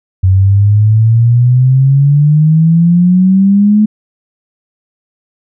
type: exponential sweep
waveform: sine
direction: up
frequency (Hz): 92.6 to 214.9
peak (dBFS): -4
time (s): 0.23-3.86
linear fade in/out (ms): 10
effects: none